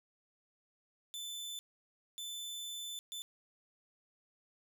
sawtooth tone bursts at uneven times, 3520 Hz, A7, in tune, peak -38 dBFS, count 3, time 1.14-1.59 / 2.18-2.99 / 3.12-3.22 s, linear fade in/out 0 ms, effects none

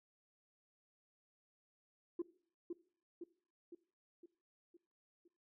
sine tone with echo, 345.1 Hz, F4, 21 cents flat, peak -34 dBFS, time 2.19-2.22 s, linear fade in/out 5 ms, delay 510 ms, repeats 6, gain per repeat -5 dB, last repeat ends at 5.28 s, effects noise-tail reverb RT60 0.5 s tail -19 dB re dry + tanh soft clip ceiling -34 dBFS

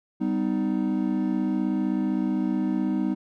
triangle chord, G augmented, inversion none, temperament equal with one note detuned, 196 / 251.8 / 311.1 Hz, G3 / B3 / D#4, 0 / +34 / 0 cents, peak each -25 dBFS, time 0.2-3.15 s, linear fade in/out 20 ms, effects none

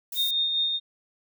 violet noise, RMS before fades -34 dBFS, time 0.12-0.31 s, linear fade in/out 5 ms
sine tone with tremolo, 3669 Hz, A#7, 28 cents flat, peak -21 dBFS, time 0.15-0.8 s, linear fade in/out 50 ms, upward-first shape sine, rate 4.9 Hz, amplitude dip 35%
effects none

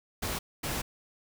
pink noise bursts at uneven times, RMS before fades -33 dBFS, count 2, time 0.22-0.39 / 0.63-0.82 s, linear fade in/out 10 ms, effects none

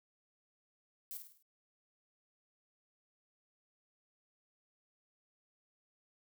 violet noise with echo, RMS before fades -44 dBFS, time 1.11-1.17 s, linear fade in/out 0 ms, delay 51 ms, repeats 5, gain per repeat -6 dB, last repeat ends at 1.425 s, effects none

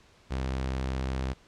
sawtooth tone, 65.41 Hz, C2, in tune, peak -25 dBFS, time 0.3-1.34 s, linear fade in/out 20 ms, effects pink hiss -59 dBFS RMS until 1.47 s + low-pass 6000 Hz 12 dB/octave

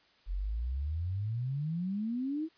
sine exponential sweep, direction up, 42.45 to 329.6 Hz, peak -31 dBFS, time 0.26-2.49 s, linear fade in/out 50 ms, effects white hiss -65 dBFS RMS until 2.57 s + resampled to 11025 Hz

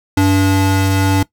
square tone pair together, 96.53 / 288.9 Hz, G2 / D4, -26 / -28 cents, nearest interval octave + perfect fifth, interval 1898 cents, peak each -14 dBFS, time 0.17-1.23 s, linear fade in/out 5 ms, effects noise-tail reverb RT60 0.1 s tail -19 dB re dry

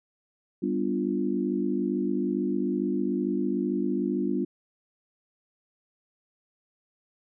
sine chord, G dominant seventh, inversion none, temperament equal, 196 / 246.9 / 293.7 / 349.2 Hz, G3 / B3 / D4 / F4, 0 / 0 / 0 / 0 cents, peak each -30 dBFS, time 0.62-4.45 s, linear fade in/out 10 ms, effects none

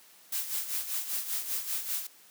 blue noise with tremolo, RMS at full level -31 dBFS, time 0.32-2.07 s, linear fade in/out 5 ms, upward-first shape sine, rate 5.1 Hz, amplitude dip 65%, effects white hiss -57 dBFS RMS until 2.3 s + high-pass 200 Hz 12 dB/octave

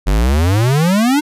square exponential sweep, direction up, 45.16 to 308.7 Hz, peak -11 dBFS, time 0.06-1.21 s, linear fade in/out 20 ms, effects resampled to 32000 Hz

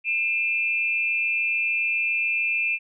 sine tone pair together, 2410 / 2637 Hz, D7 / E7, +44 / 0 cents, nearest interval major second, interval 156 cents, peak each -24 dBFS, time 0.04-2.79 s, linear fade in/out 50 ms, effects none

